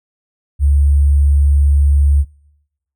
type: tone with sample-and-hold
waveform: sine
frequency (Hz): 71.2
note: C#2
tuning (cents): +47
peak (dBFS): -8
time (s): 0.59-2.25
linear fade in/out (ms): 50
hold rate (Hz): 8820
effects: noise-tail reverb RT60 0.9 s tail -23 dB re dry